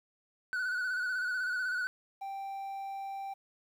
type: tone with vibrato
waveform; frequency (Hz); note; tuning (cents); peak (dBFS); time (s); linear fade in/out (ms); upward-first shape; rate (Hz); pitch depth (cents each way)
triangle; 1484; F#6; +5; -29; 0.53-1.87; 0; square; 16; 38
type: tone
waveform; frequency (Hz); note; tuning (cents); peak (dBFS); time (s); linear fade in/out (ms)
triangle; 784; G5; 0; -35; 2.21-3.34; 10
effects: 11-bit